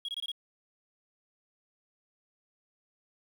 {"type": "tone bursts", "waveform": "triangle", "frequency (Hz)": 3300, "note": "G#7", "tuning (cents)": -12, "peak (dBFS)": -31, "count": 5, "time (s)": [0.05, 0.317], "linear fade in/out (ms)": 2, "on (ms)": 35, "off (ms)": 23, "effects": ["tanh soft clip ceiling -27 dBFS", "10-bit"]}